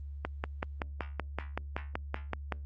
click train, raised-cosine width 0.5 ms, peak -17 dBFS, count 13, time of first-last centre 0.25-2.523 s, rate 5.28 Hz, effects added 71 Hz sine -39 dBFS peak until 2.65 s + Opus 24 kbps

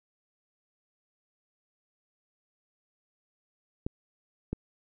clicks, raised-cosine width 3 ms, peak -18 dBFS, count 2, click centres 3.865 / 4.53 s, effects none

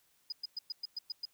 triangle tone bursts, 4978 Hz, D#8, in tune, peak -32 dBFS, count 8, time 0.3-1.254 s, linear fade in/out 5 ms, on 23 ms, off 110 ms, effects tanh soft clip ceiling -33 dBFS + white hiss -71 dBFS RMS until 1.33 s

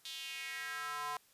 square tone with high-pass filter sweep, 146.83 Hz, D3, in tune, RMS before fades -42 dBFS, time 0.05-1.17 s, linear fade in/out 2 ms, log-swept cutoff 3600 to 920 Hz, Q 3.3, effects white hiss -67 dBFS RMS until 1.33 s + resampled to 32000 Hz

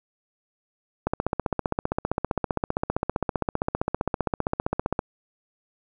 click train, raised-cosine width 1 ms, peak -9 dBFS, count 61, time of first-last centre 1.07-4.992 s, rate 15.3 Hz, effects none

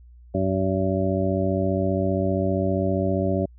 harmonic tone, 95.1 Hz, F#2, 48 cents sharp, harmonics 1 / 2 / 3 / 4 / 6 / 7, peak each -26 / -26 / -28 / -28 / -27 / -30 dBFS, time 0.34-3.46 s, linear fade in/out 10 ms, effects added 60 Hz sine -45 dBFS peak until 3.58 s

